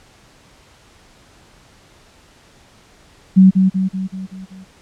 sine tone with echo, 189 Hz, F#3, 37 cents sharp, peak -4 dBFS, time 3.36-3.51 s, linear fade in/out 20 ms, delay 190 ms, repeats 6, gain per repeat -5 dB, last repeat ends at 4.65 s, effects pink hiss -49 dBFS RMS until 4.81 s + low-pass 8000 Hz 12 dB/octave

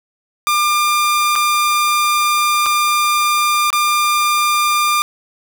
sawtooth tone with dropouts, 1198 Hz, D6, 34 cents sharp, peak -9 dBFS, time 0.47-5.02 s, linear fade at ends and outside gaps 0 ms, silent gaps 1.355-1.36 / 2.66-2.664 / 3.704-3.729 s, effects none

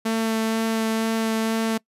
sawtooth tone with vibrato, 223.3 Hz, A3, 26 cents sharp, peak -17 dBFS, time 0.05-1.78 s, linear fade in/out 10 ms, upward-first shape sine, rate 2.1 Hz, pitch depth 9 cents each way, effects noise-tail reverb RT60 0.1 s tail -24 dB re dry + resampled to 32000 Hz

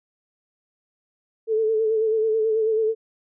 sine tone with vibrato, 440 Hz, A4, in tune, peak -18 dBFS, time 1.47-2.95 s, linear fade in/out 50 ms, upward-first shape sine, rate 9.2 Hz, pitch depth 40 cents each way, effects none

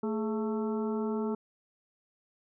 harmonic tone with a mistuned harmonic, 221.8 Hz, A3, 14 cents sharp, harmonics 1 / 2 / 3 / 4 / 5 / 6, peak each -31 / -33 / -47 / -42 / -48 / -46 dBFS, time 0.03-1.35 s, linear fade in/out 5 ms, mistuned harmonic 2, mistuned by -82 cents, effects none

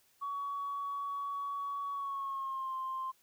sine tone with pitch glide, 1126 to 1050.6 Hz, C#6 to C6, +27 to +7 cents, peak -34 dBFS, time 0.21-3.12 s, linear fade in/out 20 ms, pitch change -120 cents, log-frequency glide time 1.92-2.74 s, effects tanh soft clip ceiling -30 dBFS + white hiss -69 dBFS RMS until 3.22 s

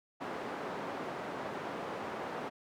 white band-pass noise, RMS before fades -40 dBFS, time 0.2-2.5 s, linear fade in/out 20 ms, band 190 to 940 Hz, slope 12 dB/octave, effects none

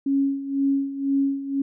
sine tone with tremolo, 275.7 Hz, C#4, 9 cents flat, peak -17 dBFS, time 0.06-1.62 s, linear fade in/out 5 ms, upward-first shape sine, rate 2 Hz, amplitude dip 75%, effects none

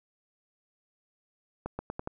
accelerating click train, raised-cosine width 1 ms, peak -20 dBFS, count 5, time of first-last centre 1.66-2.074 s, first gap 130 ms, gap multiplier 0.85, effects none

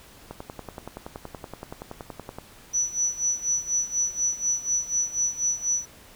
click train, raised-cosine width 1 ms, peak -21 dBFS, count 23, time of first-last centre 0.31-2.385 s, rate 10.6 Hz
sine tone with tremolo, 5930 Hz, F#8, 3 cents sharp, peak -20 dBFS, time 2.73-5.86 s, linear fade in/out 20 ms, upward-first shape sine, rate 4.1 Hz, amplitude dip 85%
effects pink hiss -50 dBFS RMS until 6.15 s

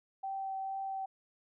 sine tone with vibrato, 774 Hz, G5, 22 cents flat, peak -35 dBFS, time 0.23-1.06 s, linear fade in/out 10 ms, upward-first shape triangle, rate 2.2 Hz, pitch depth 10 cents each way, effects none

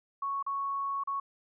sine tone with dropouts, 1108 Hz, C#6, 1 cent flat, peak -30 dBFS, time 0.22-1.2 s, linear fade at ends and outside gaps 5 ms, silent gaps 0.427-0.464 / 1.037-1.073 s, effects none

